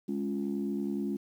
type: chord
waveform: sine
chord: Db major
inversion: second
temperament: equal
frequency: 207.7 / 277.2 / 349.2 Hz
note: Ab3 / Db4 / F4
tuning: 0 / 0 / 0 cents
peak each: -32 / -34 / -36 dBFS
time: 0.08-1.17 s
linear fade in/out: 10 ms
effects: tanh soft clip ceiling -22 dBFS + 10-bit